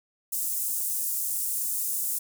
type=high-pass noise; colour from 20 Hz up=pink; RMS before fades=-29 dBFS; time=0.32-2.19 s; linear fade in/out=10 ms; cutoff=8300 Hz; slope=24 dB/octave; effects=none